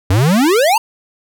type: exponential sweep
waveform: square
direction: up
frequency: 87 to 951 Hz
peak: -10 dBFS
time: 0.1-0.78 s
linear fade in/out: 5 ms
effects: none